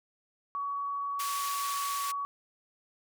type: tone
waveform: sine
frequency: 1128 Hz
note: C#6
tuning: 30 cents sharp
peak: -31 dBFS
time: 0.55-2.25 s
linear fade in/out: 0 ms
type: band-pass noise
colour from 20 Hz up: white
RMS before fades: -38 dBFS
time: 1.19-2.12 s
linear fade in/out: 10 ms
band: 1300 to 12000 Hz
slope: 12 dB/octave
effects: none